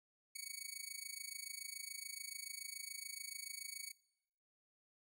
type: tone with amplitude modulation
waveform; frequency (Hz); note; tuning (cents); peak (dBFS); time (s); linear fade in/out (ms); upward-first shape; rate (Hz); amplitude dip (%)
10% pulse; 2240; C#7; +18; -33; 0.35-3.92; 10; sine; 27; 90
effects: noise-tail reverb RT60 0.8 s tail -21 dB re dry